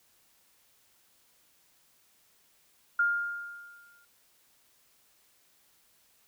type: tone with exponential decay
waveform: sine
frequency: 1408 Hz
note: F6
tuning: 14 cents sharp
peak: -21 dBFS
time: 2.99-4.05 s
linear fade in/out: 5 ms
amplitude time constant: 230 ms
effects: white hiss -66 dBFS RMS until 6.27 s